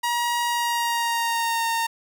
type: tone with pitch glide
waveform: sawtooth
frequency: 953 to 917.9 Hz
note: A#5 to A#5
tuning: +38 to -27 cents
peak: -18 dBFS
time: 0.03-1.87 s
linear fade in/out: 10 ms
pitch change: -65 cents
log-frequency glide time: 0.46-1.66 s
effects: none